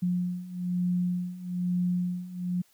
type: beating tone pair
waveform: sine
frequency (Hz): 178 / 179.1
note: F3 / F3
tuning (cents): +33 / +44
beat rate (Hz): 1.1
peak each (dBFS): -31 / -28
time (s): 0.02-2.62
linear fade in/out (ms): 10
effects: white hiss -64 dBFS RMS until 2.73 s